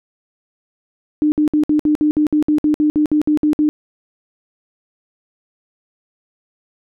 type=tone bursts; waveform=sine; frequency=301.5 Hz; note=D4; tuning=46 cents sharp; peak=-11 dBFS; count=16; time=1.22-3.69 s; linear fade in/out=0 ms; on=100 ms; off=58 ms; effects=none